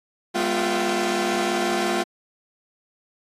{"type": "tone cluster", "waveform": "sawtooth", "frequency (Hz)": [204.1, 243.7, 352.6, 670, 771], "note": ["G#3", "B3", "F4", "E5", "G5"], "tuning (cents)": [-30, -23, 17, 28, -29], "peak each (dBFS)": [-25, -26, -20, -26, -25], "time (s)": [0.34, 2.04], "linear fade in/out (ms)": 20, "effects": ["low-pass 10000 Hz 12 dB/octave", "AAC 48 kbps"]}